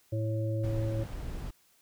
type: harmonic tone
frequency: 110 Hz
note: A2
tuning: in tune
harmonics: 1 / 3 / 5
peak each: -29 / -38 / -37 dBFS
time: 0.12-1.04 s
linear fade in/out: 10 ms
type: noise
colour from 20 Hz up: brown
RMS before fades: -38 dBFS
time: 0.63-1.51 s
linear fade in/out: 10 ms
effects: white hiss -66 dBFS RMS until 1.81 s